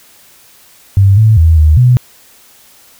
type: tone with pitch steps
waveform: sine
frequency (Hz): 98.2 / 109.6 / 81.2 / 77.1 / 124.4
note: G2 / A2 / E2 / D#2 / B2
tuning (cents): +4 / -6 / -26 / -15 / +13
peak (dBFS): -3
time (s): 0.97-1.97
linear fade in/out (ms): 0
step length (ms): 200
effects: white hiss -43 dBFS RMS until 2.99 s